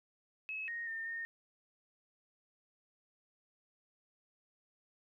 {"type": "tone with pitch steps", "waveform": "sine", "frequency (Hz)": [2579, 1864, 1812, 1836], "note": ["E7", "A#6", "A#6", "A#6"], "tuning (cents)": [-39, -1, -50, -27], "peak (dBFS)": -38, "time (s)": [0.49, 1.25], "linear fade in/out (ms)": 0, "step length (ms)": 190, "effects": ["13-bit"]}